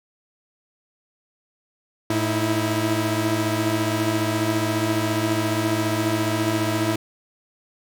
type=tone cluster; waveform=sawtooth; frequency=109.7 / 317 / 331.6 Hz; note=A2 / D#4 / E4; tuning=-5 / +32 / +10 cents; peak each=-21 dBFS; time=2.1-6.96 s; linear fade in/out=5 ms; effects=none